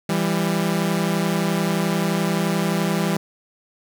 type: tone pair together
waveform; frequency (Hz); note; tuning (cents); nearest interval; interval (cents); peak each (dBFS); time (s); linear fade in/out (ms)
sawtooth; 166.7 / 198.24; E3 / G3; +20 / +20; minor third; 300; -18; 0.09-3.17; 5
effects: 8-bit